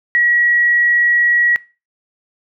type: tone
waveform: sine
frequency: 1917 Hz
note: A#6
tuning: 48 cents sharp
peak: -10 dBFS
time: 0.15-1.56 s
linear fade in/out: 0 ms
effects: noise-tail reverb RT60 0.3 s tail -21 dB re dry